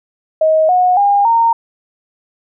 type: tone with pitch steps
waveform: sine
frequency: 631 / 728 / 808 / 921 Hz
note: D#5 / F#5 / G#5 / A#5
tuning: +24 / -28 / -48 / -21 cents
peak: -8 dBFS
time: 0.41-1.53 s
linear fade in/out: 5 ms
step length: 280 ms
effects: none